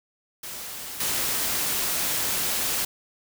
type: noise with level steps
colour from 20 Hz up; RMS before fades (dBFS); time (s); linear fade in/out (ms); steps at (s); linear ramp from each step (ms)
white; -36 / -26; 0.43-2.85; 5; 1; 5
effects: none